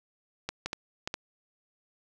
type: clicks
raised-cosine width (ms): 0.2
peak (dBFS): -15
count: 5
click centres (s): 0.49 / 0.66 / 0.731 / 1.075 / 1.141
effects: none